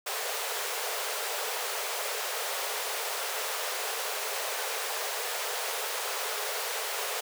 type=high-pass noise; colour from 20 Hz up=pink; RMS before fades=-33 dBFS; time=0.06-7.21 s; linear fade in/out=10 ms; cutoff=410 Hz; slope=96 dB/octave; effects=none